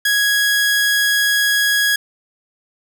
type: tone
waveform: sawtooth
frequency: 1661.2 Hz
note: G#6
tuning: in tune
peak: -10 dBFS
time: 0.05-1.96 s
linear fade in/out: 5 ms
effects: none